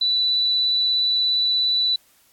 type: tone with vibrato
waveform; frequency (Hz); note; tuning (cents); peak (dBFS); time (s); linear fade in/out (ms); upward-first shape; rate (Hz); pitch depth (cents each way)
sine; 3969; B7; +8; -17; 0.01-1.96; 5; sine; 17; 10
effects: white hiss -58 dBFS RMS until 2.32 s + AAC 64 kbps